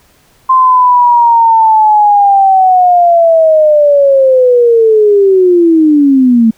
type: linear sweep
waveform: sine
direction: down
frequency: 1046.5 to 219.4 Hz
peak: -3 dBFS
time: 0.49-6.51 s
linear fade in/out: 10 ms
effects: pink hiss -48 dBFS RMS until 6.57 s